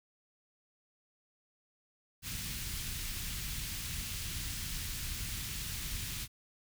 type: band-stop noise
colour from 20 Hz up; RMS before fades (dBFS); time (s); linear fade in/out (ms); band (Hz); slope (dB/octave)
pink; -39; 2.22-6.28; 50; 140 to 2400; 12
effects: none